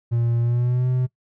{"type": "tone with pitch glide", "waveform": "triangle", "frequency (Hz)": [117.8, 126.99], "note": ["A#2", "B2"], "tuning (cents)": [19, 49], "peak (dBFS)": -16, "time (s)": [0.11, 1.07], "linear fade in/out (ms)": 20, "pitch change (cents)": 130, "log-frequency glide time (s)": [0.41, 0.88], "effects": ["noise-tail reverb RT60 0.1 s tail -20 dB re dry"]}